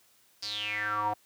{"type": "tone with band-pass filter sweep", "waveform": "square", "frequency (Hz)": 105, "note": "G#2", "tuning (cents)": 19, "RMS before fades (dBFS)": -32, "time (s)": [0.42, 1.14], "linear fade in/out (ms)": 10, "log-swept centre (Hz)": [5000, 780], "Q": 9.4, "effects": ["white hiss -64 dBFS RMS until 1.25 s", "high-pass 60 Hz 12 dB/octave"]}